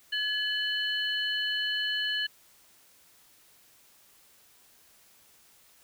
sine tone cluster, 1702 / 2993 / 4231 Hz, G#6 / F#7 / C8, +42 / +19 / +19 cents, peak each -31 / -30 / -37 dBFS, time 0.12-2.27 s, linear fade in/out 10 ms, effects white hiss -60 dBFS RMS until 5.83 s

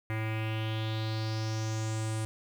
square tone with low-pass filter sweep, 110 Hz, A2, in tune, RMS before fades -33 dBFS, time 0.1-2.25 s, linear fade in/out 0 ms, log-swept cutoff 2100 to 9300 Hz, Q 4.1, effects 9-bit

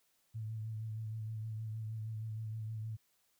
sine tone with vibrato, 110 Hz, A2, in tune, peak -38 dBFS, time 0.34-2.97 s, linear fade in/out 20 ms, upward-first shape sine, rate 6.4 Hz, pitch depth 31 cents each way, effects white hiss -75 dBFS RMS until 3.39 s

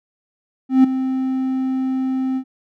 triangle tone with ADSR envelope, 261.6 Hz, C4, in tune, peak -4 dBFS, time 0.69-2.44 s, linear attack 150 ms, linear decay 8 ms, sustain -12 dB, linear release 73 ms, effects none

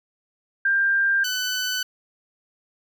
sine / 15% pulse tone pair in turn, 1591 / 1501.7 Hz, G6 / F#6, +25 / +25 cents, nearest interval minor second, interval 100 cents, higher first, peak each -17 / -17 dBFS, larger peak neither, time 0.65-1.24 / 1.24-1.83 s, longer neither, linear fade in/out 5 ms, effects none

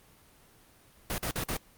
pink noise bursts, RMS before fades -32 dBFS, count 4, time 1.1-1.567 s, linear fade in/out 0 ms, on 80 ms, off 49 ms, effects pink hiss -59 dBFS RMS until 1.77 s + Opus 24 kbps

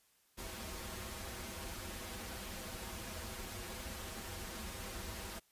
pink noise with comb filter, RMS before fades -45 dBFS, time 0.37-5.4 s, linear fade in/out 20 ms, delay 6.9 ms, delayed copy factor -0.95, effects white hiss -72 dBFS RMS until 5.51 s + resampled to 32000 Hz

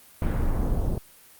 brown noise with low-pass filter sweep, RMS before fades -24 dBFS, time 0.22-0.98 s, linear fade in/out 2 ms, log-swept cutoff 2300 to 600 Hz, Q 0.94, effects white hiss -52 dBFS RMS until 1.39 s + Opus 32 kbps

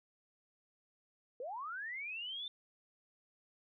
sine linear sweep, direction up, 459.2 to 3594 Hz, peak -40 dBFS, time 1.4-2.48 s, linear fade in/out 2 ms, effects none

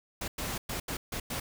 pink noise bursts at uneven times, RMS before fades -35 dBFS, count 6, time 0.21-0.28 / 0.38-0.58 / 0.69-0.8 / 0.88-0.97 / 1.12-1.2 / 1.3-1.4 s, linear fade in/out 5 ms, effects none

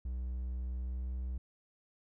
triangle tone with pitch glide, 62.3 to 62.99 Hz, B1 to B1, +16 to +35 cents, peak -33 dBFS, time 0.05-1.38 s, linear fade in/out 5 ms, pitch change +19 cents, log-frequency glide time 0.77-1.1 s, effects none

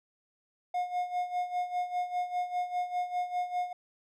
triangle tone with tremolo, 718 Hz, F5, 48 cents sharp, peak -25 dBFS, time 0.74-3.73 s, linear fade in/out 5 ms, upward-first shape sine, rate 5 Hz, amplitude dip 75%, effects none

